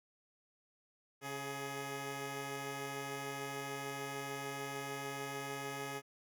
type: tone pair together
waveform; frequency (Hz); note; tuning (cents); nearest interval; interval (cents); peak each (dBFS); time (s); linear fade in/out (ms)
10% pulse; 137.7 / 419.8; C#3 / G#4; -11 / +19; octave + perfect fifth; 1930; -36 / -34; 1.21-6.02; 50
effects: none